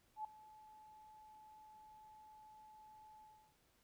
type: tone with ADSR envelope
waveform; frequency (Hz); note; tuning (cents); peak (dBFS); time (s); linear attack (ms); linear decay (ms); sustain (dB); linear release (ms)
sine; 861; A5; -38; -39; 0.16-3.56; 86; 4; -19; 350
effects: pink hiss -75 dBFS RMS until 3.83 s